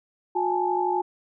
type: tone cluster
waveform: sine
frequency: 359.9 / 824 / 876 Hz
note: F#4 / G#5 / A5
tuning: -48 / -14 / -8 cents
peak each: -26 dBFS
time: 0.35-1.02 s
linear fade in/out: 10 ms
effects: none